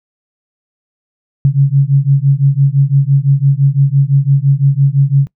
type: beating tone pair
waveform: sine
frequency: 135.9 / 141.8 Hz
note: C#3 / C#3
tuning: -34 / +40 cents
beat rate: 5.9 Hz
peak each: -10 dBFS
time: 1.45-5.27 s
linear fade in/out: 0 ms
effects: noise-tail reverb RT60 0.1 s tail -22 dB re dry